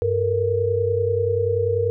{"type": "tone cluster", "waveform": "sine", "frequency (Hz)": [98.1, 444.1, 474.4], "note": ["G2", "A4", "A#4"], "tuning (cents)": [2, 16, 30], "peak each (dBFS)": [-24, -25, -20], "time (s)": [0.02, 1.9], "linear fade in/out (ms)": 0, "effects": []}